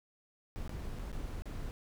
brown noise with dropouts, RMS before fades -40 dBFS, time 0.56-1.71 s, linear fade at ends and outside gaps 0 ms, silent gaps 0.677-0.694 / 0.987-0.994 / 1.117-1.128 / 1.421-1.456 s, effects none

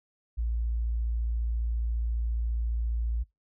sine tone, 57.3 Hz, A#1, 29 cents flat, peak -26 dBFS, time 0.37-3.24 s, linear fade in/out 20 ms, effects noise-tail reverb RT60 0.2 s tail -24 dB re dry

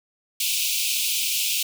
pink high-pass noise, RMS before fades -24 dBFS, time 0.4-1.63 s, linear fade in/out 5 ms, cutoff 2400 Hz, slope 96 dB/octave, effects none

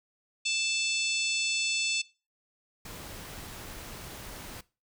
harmonic tone, 880 Hz, A5, in tune, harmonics 3 / 4 / 5 / 6 / 7 / 8 / 9, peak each -30 / -33 / -35 / -39 / -39 / -40 / -37 dBFS, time 0.45-2.02 s, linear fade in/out 10 ms
pink noise, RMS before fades -43 dBFS, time 2.85-4.61 s, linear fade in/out 5 ms
click, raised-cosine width 2 ms, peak -35 dBFS, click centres 3.098 s
effects noise-tail reverb RT60 0.3 s tail -20 dB re dry

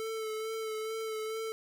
square tone with vibrato, 440 Hz, A4, in tune, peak -35 dBFS, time 0-1.52 s, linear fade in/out 0 ms, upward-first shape sine, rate 2.3 Hz, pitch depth 23 cents each way, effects none

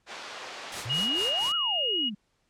pink band-pass noise, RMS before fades -41 dBFS, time 0.06-1.43 s, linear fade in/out 50 ms, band 590 to 5100 Hz, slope 12 dB/octave
white noise with tremolo, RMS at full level -34 dBFS, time 0.72-1.52 s, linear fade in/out 0 ms, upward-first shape sine, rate 4.4 Hz, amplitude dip 95%
sine exponential two-way sweep, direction up then down, 106 to 1403 to 191.3 Hz, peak -33 dBFS, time 0.85-2.15 s, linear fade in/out 10 ms, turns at 1.55 s
sine tone with vibrato, 2872 Hz, F7, 48 cents sharp, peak -25 dBFS, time 0.89-2.1 s, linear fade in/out 20 ms, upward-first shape sine, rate 2 Hz, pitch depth 11 cents each way
effects pink hiss -72 dBFS RMS until 2.49 s + low-pass 8000 Hz 12 dB/octave

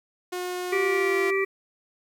sawtooth tone with pitch glide, 360.7 to 346.2 Hz, F#4 to F4, -44 to -15 cents, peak -25 dBFS, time 0.32-1.31 s, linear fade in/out 10 ms, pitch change -71 cents, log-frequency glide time 0.81-1.19 s
harmonic tone, 389.2 Hz, G4, 12 cents flat, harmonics 1 / 3 / 5 / 6, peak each -23 / -33 / -29 / -30 dBFS, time 0.72-1.45 s, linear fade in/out 10 ms
effects 9-bit

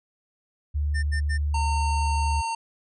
sine tone, 73.42 Hz, D2, in tune, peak -22 dBFS, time 0.74-2.42 s, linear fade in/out 20 ms
square tone bursts, 1800 Hz, A6, 39 cents sharp, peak -30 dBFS, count 3, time 0.94-1.38 s, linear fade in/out 20 ms, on 90 ms, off 85 ms
harmonic tone, 912 Hz, A#5, 38 cents flat, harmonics 1 / 3 / 5 / 7 / 9 / 10, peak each -26 / -36 / -40 / -43 / -45 / -46 dBFS, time 1.54-2.55 s, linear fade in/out 5 ms
effects resampled to 24000 Hz

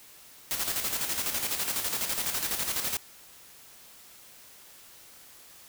white noise with tremolo, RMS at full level -29 dBFS, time 0.51-2.97 s, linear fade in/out 0 ms, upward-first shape square, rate 12 Hz, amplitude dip 50%, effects white hiss -52 dBFS RMS until 5.68 s

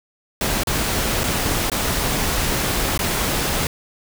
pink noise with dropouts, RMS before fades -21 dBFS, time 0.41-3.67 s, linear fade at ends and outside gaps 2 ms, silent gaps 0.635-0.671 / 1.235-1.239 / 1.699-1.717 / 2.977-2.991 s, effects none

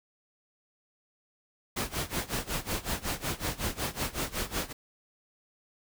pink noise with tremolo, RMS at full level -30 dBFS, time 1.76-4.73 s, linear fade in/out 10 ms, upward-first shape sine, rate 5.4 Hz, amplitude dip 90%, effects none

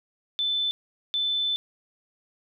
sine tone bursts at uneven times, 3520 Hz, A7, in tune, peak -23 dBFS, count 2, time 0.39-0.71 / 1.14-1.56 s, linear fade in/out 0 ms, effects none

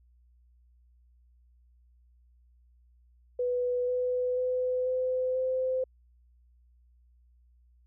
sine tone with pitch steps, 493.9 / 499.4 / 504.9 / 510.4 / 516.1 Hz, B4 / B4 / B4 / C5 / C5, 0 / +19 / +38 / -43 / -24 cents, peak -26 dBFS, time 3.39-5.84 s, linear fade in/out 5 ms, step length 490 ms, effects added 60 Hz sine -59 dBFS peak until 7.86 s

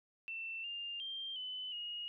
sine tone with pitch steps, 2679 / 2804 / 3175 / 3017 / 2875 Hz, E7 / F7 / G7 / F#7 / F7, +27 / +6 / +21 / +33 / +50 cents, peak -40 dBFS, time 0.28-2.08 s, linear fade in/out 0 ms, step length 360 ms, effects none

